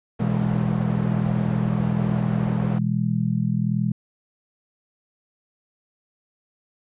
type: low-pass noise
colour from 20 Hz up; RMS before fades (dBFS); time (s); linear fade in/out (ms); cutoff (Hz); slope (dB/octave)
white; -33; 0.19-2.79; 10; 740; 12
type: chord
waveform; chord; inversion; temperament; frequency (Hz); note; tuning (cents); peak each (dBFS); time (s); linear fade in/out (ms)
sine; E major; second; just; 123.61 / 164.81 / 206; B2 / E3 / G#3; +2 / 0 / -14; -24; 0.2-3.92; 5
effects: resampled to 8000 Hz